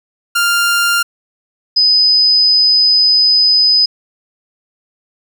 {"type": "tone pair in turn", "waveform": ["sawtooth", "sine"], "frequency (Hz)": [1396.9, 5011], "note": ["F6", "D#8"], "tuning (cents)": [0, 11], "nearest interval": "octave + minor seventh", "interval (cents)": 2211, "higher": "second", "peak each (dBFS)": -7, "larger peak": "neither", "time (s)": [[0.35, 1.03], [1.76, 3.86]], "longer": "second", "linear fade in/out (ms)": 10, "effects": ["8-bit"]}